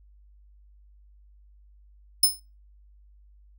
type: tone with exponential decay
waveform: 10% pulse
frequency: 5210 Hz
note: E8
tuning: 21 cents flat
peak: -7 dBFS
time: 2.23-2.4 s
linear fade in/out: 5 ms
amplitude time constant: 35 ms
effects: noise-tail reverb RT60 0.3 s tail -23 dB re dry + added 50 Hz sine -52 dBFS peak until 3.58 s